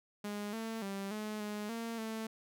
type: tone with pitch steps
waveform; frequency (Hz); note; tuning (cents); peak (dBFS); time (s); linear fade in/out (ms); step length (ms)
sawtooth; 206.3 / 224.7 / 196.6 / 213.2 / 209 / 229.5 / 221.7; G#3 / A3 / G3 / G#3 / G#3 / A#3 / A3; -11 / +37 / +5 / +46 / +11 / -27 / +13; -34; 0.24-2.27; 5; 290
effects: none